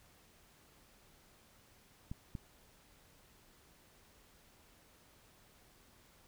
clicks, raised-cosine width 5 ms, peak -29 dBFS, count 2, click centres 2.115 / 2.352 s, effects pink hiss -65 dBFS RMS until 6.27 s

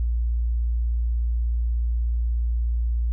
sine tone, 58.3 Hz, A#1, 1 cent sharp, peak -20 dBFS, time 0-3.12 s, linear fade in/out 0 ms, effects none

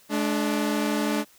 sawtooth tone pair together, 213.3 / 293.7 Hz, G#3 / D4, +46 / 0 cents, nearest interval tritone, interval 554 cents, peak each -22 dBFS, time 0.09-1.25 s, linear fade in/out 50 ms, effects white hiss -56 dBFS RMS until 1.38 s

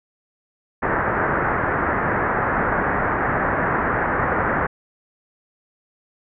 white low-pass noise, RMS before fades -21 dBFS, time 0.82-4.67 s, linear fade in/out 10 ms, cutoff 1800 Hz, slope 48 dB/octave, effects none

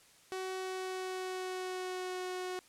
sawtooth tone with pitch glide, 375.4 to 366.8 Hz, F#4 to F#4, +25 to -15 cents, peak -33 dBFS, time 0.32-2.59 s, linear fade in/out 0 ms, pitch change -40 cents, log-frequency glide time 0.51-2.23 s, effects white hiss -62 dBFS RMS until 2.68 s + low-pass 10000 Hz 12 dB/octave

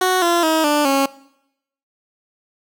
15% pulse tone with pitch steps, 370 / 343.2 / 318.4 / 295.4 / 274 Hz, F#4 / F4 / D#4 / D4 / C#4, 0 / -30 / +40 / +10 / -20 cents, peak -8 dBFS, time 0.01-1.06 s, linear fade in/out 5 ms, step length 210 ms, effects noise-tail reverb RT60 0.8 s tail -21 dB re dry

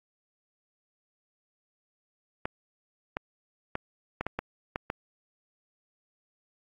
clicks, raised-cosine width 0.5 ms, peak -15 dBFS, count 8, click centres 2.455 / 3.169 / 3.754 / 4.21 / 4.266 / 4.39 / 4.759 / 4.901 s, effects AAC 64 kbps

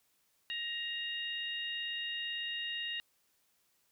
harmonic tone, 938 Hz, A#5, 11 cents sharp, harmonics 2 / 3 / 4, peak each -41 / -38 / -43 dBFS, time 0.5-3 s, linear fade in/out 0 ms, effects white hiss -74 dBFS RMS until 3.91 s

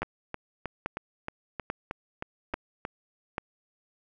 two click trains, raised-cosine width 0.5 ms, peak -18 / -15 dBFS, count 10 / 5, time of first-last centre 0.03-2.851 / 0.02-3.381 s, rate 3.19 / 1.19 Hz, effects none

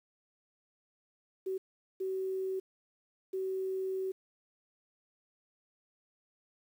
sine tone bursts at uneven times, 379.4 Hz, F#4, 43 cents sharp, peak -32 dBFS, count 3, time 1.46-1.58 / 2-2.6 / 3.33-4.12 s, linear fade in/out 10 ms, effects 10-bit

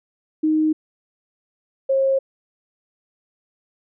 sine tone pair in turn, 311.1 / 538.2 Hz, D#4 / C5, 0 / +49 cents, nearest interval major sixth, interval 949 cents, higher second, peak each -15 dBFS, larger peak neither, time 0.43-0.73 / 1.89-2.19 s, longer neither, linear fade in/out 10 ms, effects none

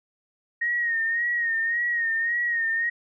sine tone with vibrato, 1864 Hz, A#6, 1 cent flat, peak -22 dBFS, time 0.61-2.9 s, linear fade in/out 10 ms, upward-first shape sine, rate 1.8 Hz, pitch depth 53 cents each way, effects none

